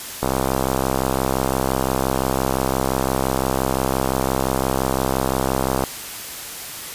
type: click train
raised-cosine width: 1 ms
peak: -5 dBFS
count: 370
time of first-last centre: 0.23-5.838 s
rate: 65.8 Hz
effects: white hiss -32 dBFS RMS until 6.94 s + resampled to 32000 Hz